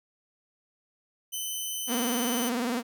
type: tone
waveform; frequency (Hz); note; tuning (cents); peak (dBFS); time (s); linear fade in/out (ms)
10% pulse; 3035; F#7; +43; -23; 1.32-2.5; 20
type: tone with vibrato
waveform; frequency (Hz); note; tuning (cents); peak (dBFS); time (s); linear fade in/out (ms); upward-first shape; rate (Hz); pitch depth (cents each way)
sawtooth; 242.4; B3; -32; -23; 1.87-2.83; 50; square; 20; 82
effects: none